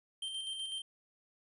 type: tone with tremolo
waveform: square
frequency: 3141 Hz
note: G7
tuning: 3 cents sharp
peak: -37 dBFS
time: 0.22-0.82 s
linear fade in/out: 5 ms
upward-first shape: square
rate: 8 Hz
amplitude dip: 35%
effects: resampled to 24000 Hz + 13-bit